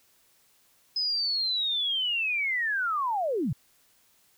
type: linear sweep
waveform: sine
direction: down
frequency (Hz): 5100 to 104.4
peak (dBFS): -25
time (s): 0.96-3.53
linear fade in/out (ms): 5
effects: white hiss -64 dBFS RMS until 4.37 s